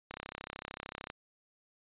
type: click train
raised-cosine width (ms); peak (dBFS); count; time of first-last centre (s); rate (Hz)
0.3; -24; 34; 0.11-1.101; 33.3
effects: resampled to 8000 Hz